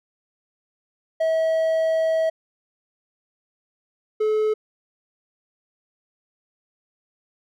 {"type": "tone pair in turn", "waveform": "triangle", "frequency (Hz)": [645, 430.5], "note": ["E5", "A4"], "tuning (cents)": [-38, -38], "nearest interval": "perfect fifth", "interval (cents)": 700, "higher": "first", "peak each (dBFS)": -16, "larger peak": "neither", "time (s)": [[1.2, 2.3], [4.2, 4.54]], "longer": "first", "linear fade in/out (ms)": 10, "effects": []}